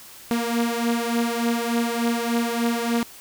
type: beating tone pair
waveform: sawtooth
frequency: 233.1 / 236.5 Hz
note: A#3 / A#3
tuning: 0 / +25 cents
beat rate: 3.4 Hz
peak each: -19 / -22 dBFS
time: 0.31-3.03 s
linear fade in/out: 0 ms
effects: white hiss -44 dBFS RMS until 3.2 s